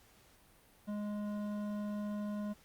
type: tone with hard clipping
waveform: sine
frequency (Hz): 207.7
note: G#3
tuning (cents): 0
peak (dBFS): -38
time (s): 0.87-2.54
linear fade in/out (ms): 20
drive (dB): 11
effects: pink hiss -64 dBFS RMS until 2.64 s + Opus 48 kbps